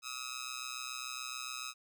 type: tone with amplitude modulation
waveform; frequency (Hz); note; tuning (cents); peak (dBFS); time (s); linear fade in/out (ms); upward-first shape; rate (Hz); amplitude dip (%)
10% pulse; 1278; D#6; +46; -28; 0.02-1.74; 50; sine; 127; 85
effects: none